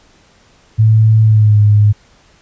sine tone with pitch glide, 110 to 104.49 Hz, A2 to G#2, 0 to +11 cents, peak -5 dBFS, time 0.78-1.93 s, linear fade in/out 20 ms, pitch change -89 cents, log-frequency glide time 1.23-1.59 s, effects pink hiss -49 dBFS RMS until 2.41 s + resampled to 16000 Hz

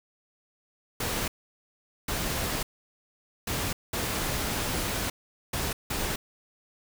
pink noise bursts at uneven times, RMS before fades -30 dBFS, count 6, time 1-1.28 / 2.08-2.63 / 3.47-3.73 / 3.93-5.1 / 5.53-5.73 / 5.9-6.16 s, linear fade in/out 5 ms, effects none

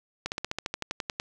slowing click train, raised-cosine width 0.2 ms, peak -13 dBFS, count 13, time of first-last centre 0.26-1.199 s, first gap 59 ms, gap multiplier 1.05, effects none

